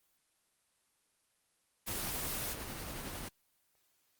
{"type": "noise", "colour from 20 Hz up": "white", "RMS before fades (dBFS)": -39, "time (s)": [1.86, 2.54], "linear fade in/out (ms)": 20}
{"type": "noise with tremolo", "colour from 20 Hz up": "pink", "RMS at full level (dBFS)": -41, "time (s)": [1.87, 3.29], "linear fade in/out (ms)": 10, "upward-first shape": "sine", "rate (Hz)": 11, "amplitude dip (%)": 25}
{"effects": ["white hiss -75 dBFS RMS until 4.19 s", "Opus 24 kbps"]}